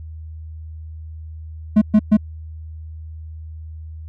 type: tone bursts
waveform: triangle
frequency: 213.2 Hz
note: G#3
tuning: 46 cents sharp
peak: -6 dBFS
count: 3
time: 1.76-2.171 s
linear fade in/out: 10 ms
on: 57 ms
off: 120 ms
effects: added 79 Hz sine -31 dBFS peak until 4.08 s